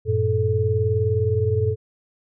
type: tone cluster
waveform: sine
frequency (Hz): 94.4 / 114 / 435.2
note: F#2 / A#2 / A4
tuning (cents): +35 / -38 / -19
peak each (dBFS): -22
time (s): 0.05-1.76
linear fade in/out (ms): 50
effects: none